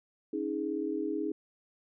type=chord; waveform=sine; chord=C# suspended second; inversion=none; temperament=equal with one note detuned; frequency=277.2 / 315.7 / 415.3 Hz; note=C#4 / D#4 / G#4; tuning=0 / +25 / 0 cents; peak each=-37 / -33 / -35 dBFS; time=0.33-1.32 s; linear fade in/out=5 ms; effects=none